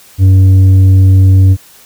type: tone with tanh clipping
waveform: sine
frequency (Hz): 95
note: F#2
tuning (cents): +46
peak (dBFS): -3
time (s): 0.18-1.57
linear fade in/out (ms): 50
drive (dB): 5
effects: white hiss -40 dBFS RMS until 1.85 s